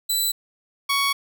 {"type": "tone pair in turn", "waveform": "15% pulse", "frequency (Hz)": [3985, 1116.1], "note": ["B7", "C#6"], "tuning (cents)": [15, 11], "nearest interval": "octave + minor seventh", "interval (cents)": 2204, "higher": "first", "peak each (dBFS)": -13, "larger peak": "neither", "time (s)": [[0.09, 0.32], [0.89, 1.13]], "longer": "second", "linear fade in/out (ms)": 10, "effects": []}